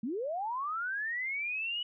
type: linear sweep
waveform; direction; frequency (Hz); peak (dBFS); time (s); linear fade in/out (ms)
sine; up; 203.4 to 2960; -32; 0.03-1.83; 5
effects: none